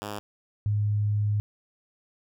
5% pulse / sine tone pair in turn, 103.83 / 104.25 Hz, G#2 / G#2, 0 / +7 cents, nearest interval unison, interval 7 cents, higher second, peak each -22 dBFS, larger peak neither, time 0.02-0.19 / 0.66-1.4 s, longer second, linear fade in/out 0 ms, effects none

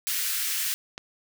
white high-pass noise, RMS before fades -28 dBFS, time 0.07-0.74 s, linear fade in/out 0 ms, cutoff 1500 Hz, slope 24 dB/octave
click, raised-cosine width 0.2 ms, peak -18 dBFS, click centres 0.979 s
effects none

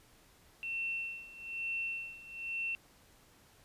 sine tone with tremolo, 2700 Hz, E7, 41 cents sharp, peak -33 dBFS, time 0.63-2.75 s, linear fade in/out 0 ms, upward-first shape sine, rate 1.1 Hz, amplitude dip 85%, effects pink hiss -63 dBFS RMS until 3.64 s + resampled to 32000 Hz

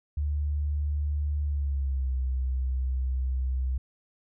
sine tone with pitch glide, 73.42 to 64.29 Hz, D2 to C2, 0 to -30 cents, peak -25 dBFS, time 0.17-3.78 s, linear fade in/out 5 ms, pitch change -230 cents, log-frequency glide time 1.43-2.14 s, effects none

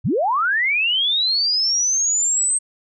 sine linear sweep, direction up, 72.8 to 8372 Hz, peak -16 dBFS, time 0.04-2.59 s, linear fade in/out 20 ms, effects none

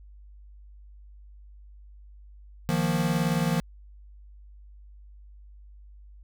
square chord, Eb suspended second, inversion none, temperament equal, 155.56 / 174.61 / 233.1 Hz, Eb3 / F3 / Bb3, 0 / 0 / 0 cents, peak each -28 / -27 / -31 dBFS, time 2.69-3.6 s, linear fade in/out 0 ms, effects added 50 Hz sine -46 dBFS peak until 6.23 s

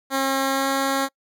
10% pulse tone with pitch glide, 269.7 to 271.6 Hz, C#4 to C#4, -47 to -35 cents, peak -12 dBFS, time 0.1-1.09 s, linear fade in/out 50 ms, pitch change +12 cents, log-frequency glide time 0.51-0.67 s, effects noise-tail reverb RT60 0.1 s tail -26 dB re dry

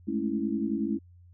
sine chord, A major seventh, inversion third, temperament equal with one note detuned, 209.5 / 220 / 277.2 / 329.6 Hz, G#3 / A3 / C#4 / E4, +15 / 0 / 0 / 0 cents, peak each -32 dBFS, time 0.07-0.99 s, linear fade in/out 20 ms, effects added 88 Hz sine -51 dBFS peak until 1.33 s

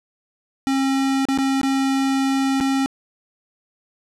square tone with dropouts, 269.7 Hz, C#4, 47 cents flat, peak -18 dBFS, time 0.67-2.86 s, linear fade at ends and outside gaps 0 ms, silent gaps 1.253-1.286 / 1.376-1.386 / 1.614-1.632 / 2.602-2.609 s, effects low-pass 9000 Hz 12 dB/octave

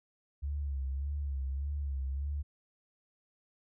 sine tone with vibrato, 69.5 Hz, C#2, 5 cents sharp, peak -32 dBFS, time 0.42-2.43 s, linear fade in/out 20 ms, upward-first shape sine, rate 1.7 Hz, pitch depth 75 cents each way, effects none

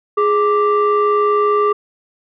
sine tone pair together, 416.5 / 1174.7 Hz, G#4 / D6, +5 / 0 cents, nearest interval octave + tritone, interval 1795 cents, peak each -12 / -13 dBFS, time 0.17-1.73 s, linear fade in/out 10 ms, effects tanh soft clip ceiling -8 dBFS

